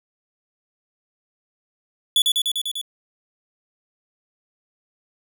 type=tone with echo; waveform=45% pulse; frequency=3437 Hz; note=A7; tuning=41 cents flat; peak=-14 dBFS; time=2.16-2.22 s; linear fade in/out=2 ms; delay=99 ms; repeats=6; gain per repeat=-2 dB; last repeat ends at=2.814 s; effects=none